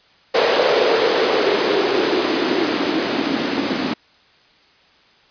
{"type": "noise with band-pass filter sweep", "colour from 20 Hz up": "blue", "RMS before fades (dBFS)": -18, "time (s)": [0.34, 3.94], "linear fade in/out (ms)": 10, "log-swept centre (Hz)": [500, 250], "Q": 4.3, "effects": ["white hiss -53 dBFS RMS until 5.3 s", "resampled to 11025 Hz"]}